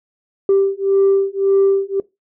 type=beating tone pair; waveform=sine; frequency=391 / 392.8 Hz; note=G4 / G4; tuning=-4 / +4 cents; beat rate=1.8 Hz; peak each=-14 dBFS; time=0.49-2 s; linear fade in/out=2 ms; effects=noise-tail reverb RT60 0.2 s tail -20 dB re dry + tanh soft clip ceiling -7 dBFS